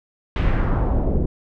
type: noise with low-pass filter sweep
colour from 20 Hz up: brown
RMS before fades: -19 dBFS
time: 0.36-1.26 s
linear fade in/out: 2 ms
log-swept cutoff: 2900 to 380 Hz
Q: 1.5
effects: none